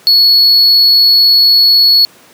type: tone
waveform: triangle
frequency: 4382 Hz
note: C#8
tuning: 21 cents flat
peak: -3 dBFS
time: 0.07-2.05 s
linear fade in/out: 0 ms
effects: pink hiss -42 dBFS RMS until 2.33 s + high-pass 200 Hz 12 dB/octave